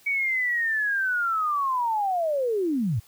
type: linear sweep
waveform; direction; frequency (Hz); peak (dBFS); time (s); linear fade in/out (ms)
sine; down; 2270 to 91.9; -22; 0.06-3; 10
effects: white hiss -56 dBFS RMS until 3.07 s